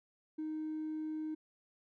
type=tone with hard clipping; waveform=sine; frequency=311.1 Hz; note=D#4; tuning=in tune; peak=-37 dBFS; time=0.38-1.35 s; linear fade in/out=10 ms; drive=1 dB; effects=none